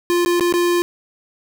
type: tone with dropouts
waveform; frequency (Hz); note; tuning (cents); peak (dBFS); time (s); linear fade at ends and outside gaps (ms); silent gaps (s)
square; 349.2; F4; 0; -15; 0.1-0.82; 0; 0.249-0.26 / 0.397-0.408 / 0.525-0.539
effects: none